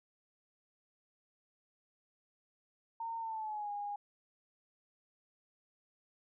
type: tone with pitch glide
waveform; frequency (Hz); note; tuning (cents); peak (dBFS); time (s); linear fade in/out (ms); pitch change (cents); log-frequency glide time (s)
sine; 914 to 819; A#5 to G#5; -34 to -24; -37; 3-3.96; 5; -190; 3.19-3.71
effects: none